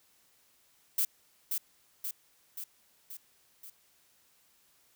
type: noise with echo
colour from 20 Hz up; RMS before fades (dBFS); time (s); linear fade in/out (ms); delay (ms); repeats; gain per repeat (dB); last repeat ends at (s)
violet; -28; 0.98-1.05; 5; 530; 5; -4; 3.7
effects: white hiss -67 dBFS RMS until 4.95 s